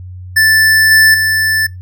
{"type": "tone with level steps", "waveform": "square", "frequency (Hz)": 1760, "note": "A6", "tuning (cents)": 0, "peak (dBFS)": [-7, -5, -11], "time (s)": [0.36, 1.67], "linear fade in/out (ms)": 10, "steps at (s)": [0.91, 1.14], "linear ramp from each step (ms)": 2, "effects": ["noise-tail reverb RT60 0.2 s tail -22 dB re dry", "added 91 Hz sine -26 dBFS peak until 1.81 s"]}